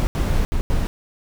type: noise bursts at uneven times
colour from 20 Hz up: brown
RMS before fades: -19 dBFS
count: 4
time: 0-0.07 / 0.15-0.45 / 0.52-0.61 / 0.7-0.87 s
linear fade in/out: 0 ms
effects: none